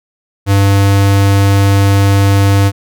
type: tone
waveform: square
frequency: 99.1 Hz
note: G2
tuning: 19 cents sharp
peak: -7 dBFS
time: 0.46-2.72 s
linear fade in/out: 50 ms
effects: none